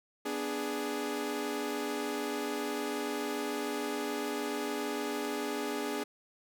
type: chord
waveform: sawtooth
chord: G# diminished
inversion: first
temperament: equal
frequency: 246.9 / 293.7 / 415.3 Hz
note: B3 / D4 / G#4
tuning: 0 / 0 / 0 cents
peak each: -36 / -33 / -32 dBFS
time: 0.25-6.04 s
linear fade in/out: 10 ms
effects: none